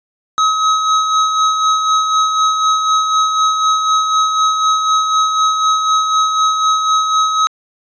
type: tone with tremolo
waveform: square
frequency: 1276 Hz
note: D#6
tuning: 43 cents sharp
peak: -10 dBFS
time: 0.38-7.47 s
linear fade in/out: 0 ms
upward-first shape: sine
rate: 4 Hz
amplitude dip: 45%
effects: resampled to 16000 Hz